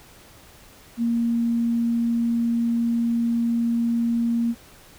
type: tone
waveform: sine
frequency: 233.5 Hz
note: A#3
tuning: 3 cents sharp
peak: -19 dBFS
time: 0.97-4.55 s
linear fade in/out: 50 ms
effects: pink hiss -49 dBFS RMS until 4.98 s